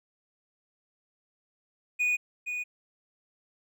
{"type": "tone with echo", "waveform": "triangle", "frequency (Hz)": 2468, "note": "D#7", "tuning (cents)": -15, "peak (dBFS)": -22, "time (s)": [1.99, 2.17], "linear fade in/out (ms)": 20, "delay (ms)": 470, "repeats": 1, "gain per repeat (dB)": -7, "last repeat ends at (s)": 2.64, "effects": []}